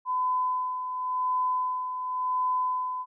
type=tone with tremolo; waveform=sine; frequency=1010 Hz; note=B5; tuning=39 cents sharp; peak=-23 dBFS; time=0.05-3.06 s; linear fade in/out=50 ms; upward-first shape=sine; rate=0.92 Hz; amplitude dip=55%; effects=none